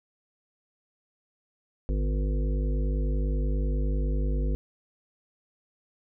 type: harmonic tone with a mistuned harmonic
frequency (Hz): 50.1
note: G1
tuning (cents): +38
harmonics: 1 / 3 / 5 / 7 / 9 / 10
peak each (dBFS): -24 / -35 / -37 / -41 / -42 / -43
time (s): 1.89-4.55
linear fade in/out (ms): 0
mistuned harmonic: 1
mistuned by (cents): +100
effects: none